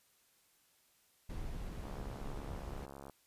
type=noise; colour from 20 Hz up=brown; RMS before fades=-43 dBFS; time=1.29-2.86 s; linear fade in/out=10 ms
type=click train; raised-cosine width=1 ms; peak=-35 dBFS; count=88; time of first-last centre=1.84-3.097 s; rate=69.2 Hz
effects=white hiss -71 dBFS RMS until 3.26 s + resampled to 32000 Hz